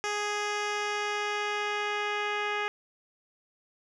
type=tone with low-pass filter sweep; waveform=10% pulse; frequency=415.3 Hz; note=G#4; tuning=in tune; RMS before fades=-31 dBFS; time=0.04-2.68 s; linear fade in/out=0 ms; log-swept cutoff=6100 to 2900 Hz; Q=1.3; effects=none